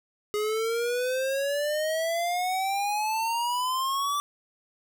square exponential sweep, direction up, 415.3 to 1168 Hz, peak -26 dBFS, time 0.34-4.2 s, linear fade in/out 0 ms, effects none

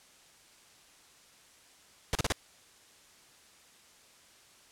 pink noise bursts, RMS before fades -28 dBFS, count 4, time 2.13-2.322 s, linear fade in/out 0 ms, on 21 ms, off 36 ms, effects white hiss -59 dBFS RMS until 4.71 s + low-pass 9000 Hz 12 dB/octave

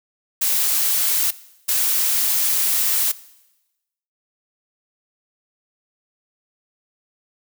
blue noise bursts at uneven times, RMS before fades -19 dBFS, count 2, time 0.41-1.31 / 1.68-3.12 s, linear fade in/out 10 ms, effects noise-tail reverb RT60 1.0 s tail -19 dB re dry

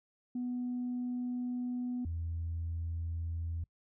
sine tone pair in turn, 246.9 / 83.21 Hz, B3 / E2, 0 / +17 cents, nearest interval octave + perfect fifth, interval 1883 cents, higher first, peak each -32 / -33 dBFS, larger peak first, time 0.35-2.05 / 2.05-3.64 s, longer first, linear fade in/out 5 ms, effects noise-tail reverb RT60 0.1 s tail -26 dB re dry + tanh soft clip ceiling -30 dBFS

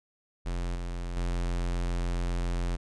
square tone with level steps, 43.65 Hz, F1, in tune, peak -30 / -33 / -28 dBFS, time 0.45-2.77 s, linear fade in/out 20 ms, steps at 0.75 / 1.16 s, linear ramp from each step 10 ms, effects resampled to 22050 Hz

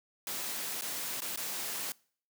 white noise with dropouts, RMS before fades -37 dBFS, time 0.27-1.92 s, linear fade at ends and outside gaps 1 ms, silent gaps 0.811-0.82 / 1.205-1.219 / 1.36-1.374 s, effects noise-tail reverb RT60 0.5 s tail -24 dB re dry + high-pass 150 Hz 12 dB/octave

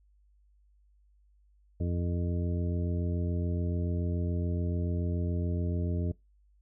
harmonic tone, 87 Hz, F2, 6 cents flat, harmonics 1 / 2 / 3 / 4 / 5 / 7, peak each -29 / -35 / -39 / -41 / -43 / -46 dBFS, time 1.8-6.12 s, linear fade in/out 5 ms, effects noise-tail reverb RT60 0.2 s tail -23 dB re dry + added 50 Hz sine -61 dBFS peak until 6.61 s

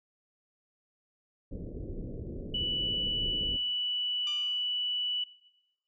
pink low-pass noise, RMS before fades -39 dBFS, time 1.51-3.57 s, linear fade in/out 10 ms, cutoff 520 Hz, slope 48 dB/octave
sine tone, 2960 Hz, F#7, in tune, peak -29 dBFS, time 2.54-5.24 s, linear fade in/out 5 ms
10% pulse tone with exponential decay, 1188 Hz, D6, 20 cents sharp, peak -33 dBFS, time 4.27-4.78 s, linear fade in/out 1 ms, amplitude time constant 110 ms
effects noise-tail reverb RT60 1.0 s tail -19 dB re dry + resampled to 16000 Hz

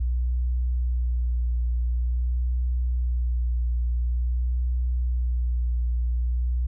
sine tone with vibrato, 60.6 Hz, B1, 32 cents flat, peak -20 dBFS, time 0-6.67 s, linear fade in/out 10 ms, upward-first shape sine, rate 0.47 Hz, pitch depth 26 cents each way, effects tanh soft clip ceiling -18 dBFS

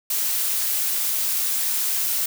blue noise, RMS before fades -23 dBFS, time 0.1-2.26 s, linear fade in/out 5 ms, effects none

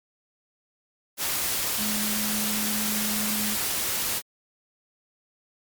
sine tone in noise, 212.4 Hz, G#3, 39 cents sharp, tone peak -30 dBFS, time 1.77-3.57 s, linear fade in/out 50 ms, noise white, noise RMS -27 dBFS, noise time 1.17-4.22 s, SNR -6 dB, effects MP3 96 kbps

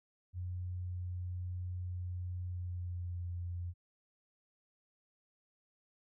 sine tone with pitch glide, 89.9 to 87.75 Hz, F#2 to F2, -49 to +9 cents, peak -37 dBFS, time 0.33-3.74 s, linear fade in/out 50 ms, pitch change -42 cents, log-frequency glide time 2.37-3.27 s, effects none

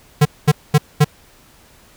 square tone bursts, 149.3 Hz, D3, 29 cents sharp, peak -8 dBFS, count 4, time 0.21-1.046 s, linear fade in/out 10 ms, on 44 ms, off 220 ms, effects pink hiss -49 dBFS RMS until 1.96 s

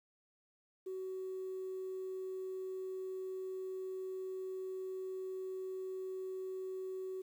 sine tone, 376.1 Hz, F#4, 28 cents sharp, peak -38 dBFS, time 0.86-7.22 s, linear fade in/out 10 ms, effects tanh soft clip ceiling -36 dBFS + 11-bit

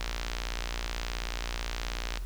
click train, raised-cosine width 0.2 ms, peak -16 dBFS, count 128, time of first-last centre 0.01-2.174 s, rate 58.7 Hz, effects added 43 Hz sine -33 dBFS peak until 2.25 s + pink hiss -52 dBFS RMS until 2.25 s

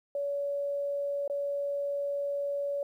sine tone with dropouts, 567 Hz, C#5, 39 cents sharp, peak -29 dBFS, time 0.15-2.83 s, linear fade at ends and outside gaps 2 ms, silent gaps 1.278-1.298 s, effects 11-bit

